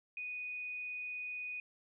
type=tone; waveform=sine; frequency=2481 Hz; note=D#7; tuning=6 cents flat; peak=-39 dBFS; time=0.17-1.6 s; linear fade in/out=2 ms; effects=none